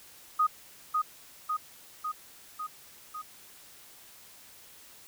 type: tone with echo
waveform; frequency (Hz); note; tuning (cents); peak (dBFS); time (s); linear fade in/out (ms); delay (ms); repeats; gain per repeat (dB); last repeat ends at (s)
sine; 1244.5; D#6; 0; -21; 0.39-0.47; 10; 550; 5; -3; 3.22
effects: white hiss -53 dBFS RMS until 5.07 s